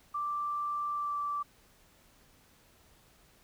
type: tone with pitch glide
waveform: sine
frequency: 1174.7 to 1164.6 Hz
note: D6 to D6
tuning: 0 to -15 cents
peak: -31 dBFS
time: 0.14-1.43 s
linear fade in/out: 10 ms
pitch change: -15 cents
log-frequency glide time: 0.92-1.18 s
effects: pink hiss -63 dBFS RMS until 3.43 s